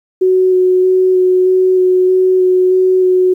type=tone with vibrato; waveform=sine; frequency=370 Hz; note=F#4; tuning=in tune; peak=-7 dBFS; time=0.21-3.34 s; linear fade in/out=10 ms; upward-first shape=square; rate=1.6 Hz; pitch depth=9 cents each way; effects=8-bit